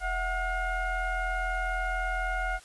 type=tone with frequency modulation; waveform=sine; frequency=740 Hz; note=F#5; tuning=in tune; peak=-27 dBFS; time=0-2.6 s; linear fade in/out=50 ms; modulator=698 Hz; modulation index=1.5; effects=white hiss -53 dBFS RMS until 2.64 s + resampled to 24000 Hz